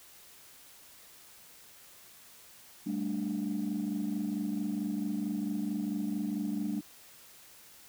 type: chord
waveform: sine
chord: G suspended second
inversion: none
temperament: just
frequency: 196 / 220.5 / 294 Hz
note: G3 / A3 / D4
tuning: 0 / +4 / +2 cents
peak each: -34 dBFS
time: 2.86-6.81 s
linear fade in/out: 10 ms
effects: tanh soft clip ceiling -25 dBFS + white hiss -55 dBFS RMS until 7.88 s